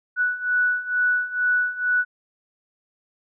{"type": "beating tone pair", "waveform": "sine", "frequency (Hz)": [1477, 1479.2], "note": ["F#6", "F#6"], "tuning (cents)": [-3, -1], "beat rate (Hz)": 2.2, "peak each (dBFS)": [-24, -21], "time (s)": [0.16, 2.05], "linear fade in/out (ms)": 50, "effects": []}